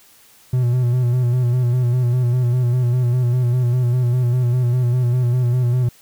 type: tone with vibrato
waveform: triangle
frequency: 123.47 Hz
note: B2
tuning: in tune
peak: -12 dBFS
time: 0.53-5.89 s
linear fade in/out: 5 ms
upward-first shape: square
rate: 5 Hz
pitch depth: 43 cents each way
effects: white hiss -50 dBFS RMS until 6.01 s